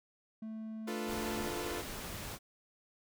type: tone with pitch glide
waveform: triangle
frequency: 220 to 221.4 Hz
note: A3 to A3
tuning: 0 to +11 cents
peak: -38 dBFS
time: 0.42-1.48 s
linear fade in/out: 5 ms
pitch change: +11 cents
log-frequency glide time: 1.11-1.22 s
type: chord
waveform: sawtooth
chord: B half-diminished seventh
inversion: first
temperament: equal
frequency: 293.7 / 349.2 / 440 / 493.9 Hz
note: D4 / F4 / A4 / B4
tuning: 0 / 0 / 0 / 0 cents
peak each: -42 / -37 / -39 / -41 dBFS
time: 0.87-1.82 s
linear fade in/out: 10 ms
type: noise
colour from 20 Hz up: pink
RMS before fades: -43 dBFS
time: 1.06-2.39 s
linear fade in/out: 50 ms
effects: none